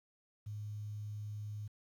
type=tone with quantisation; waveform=sine; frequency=105 Hz; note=G#2; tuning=19 cents sharp; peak=-40 dBFS; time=0.46-1.68 s; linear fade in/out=10 ms; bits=11; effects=none